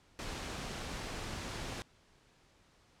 pink noise, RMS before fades -41 dBFS, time 0.19-1.82 s, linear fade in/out 0 ms, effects pink hiss -66 dBFS RMS until 3 s + low-pass 7000 Hz 12 dB/octave

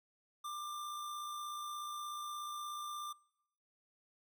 square tone with amplitude modulation, 1189 Hz, D6, 21 cents sharp, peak -40 dBFS, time 0.44-3.13 s, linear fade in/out 10 ms, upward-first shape sine, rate 56.7 Hz, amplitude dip 25%, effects noise-tail reverb RT60 0.9 s tail -26 dB re dry

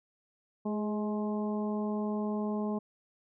harmonic tone with a mistuned harmonic, 211.4 Hz, G#3, 31 cents sharp, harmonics 1 / 2 / 3 / 4 / 5, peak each -31 / -37 / -41 / -43 / -45 dBFS, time 0.65-2.79 s, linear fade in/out 10 ms, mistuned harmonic 2, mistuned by -23 cents, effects none

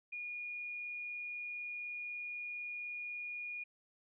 sine tone, 2439 Hz, D#7, 35 cents flat, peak -40 dBFS, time 0.12-3.64 s, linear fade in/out 10 ms, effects none

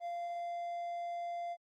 triangle tone, 692 Hz, F5, 16 cents flat, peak -35 dBFS, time 0-1.57 s, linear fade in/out 50 ms, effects Opus 24 kbps

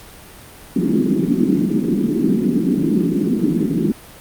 pink band-pass noise, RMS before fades -17 dBFS, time 0.76-3.92 s, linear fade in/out 2 ms, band 170 to 360 Hz, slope 48 dB/octave, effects pink hiss -40 dBFS RMS until 4.2 s + Opus 48 kbps

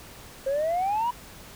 sine exponential sweep, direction up, 528 to 987.8 Hz, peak -21 dBFS, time 0.46-1.11 s, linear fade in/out 10 ms, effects tanh soft clip ceiling -21 dBFS + pink hiss -46 dBFS RMS until 1.55 s

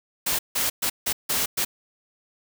white noise bursts at uneven times, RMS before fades -24 dBFS, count 6, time 0.26-0.39 / 0.55-0.7 / 0.82-0.9 / 1.06-1.13 / 1.29-1.46 / 1.57-1.65 s, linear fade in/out 10 ms, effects none

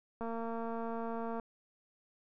click train, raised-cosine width 1 ms, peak -27 dBFS, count 273, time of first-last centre 0.21-1.398 s, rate 229 Hz, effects none

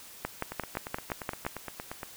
two click trains, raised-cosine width 0.5 ms, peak -21 / -15 dBFS, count 14 / 8, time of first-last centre 0.52-2.032 / 0.25-1.465 s, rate 8.6 / 5.76 Hz, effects white hiss -49 dBFS RMS until 2.16 s

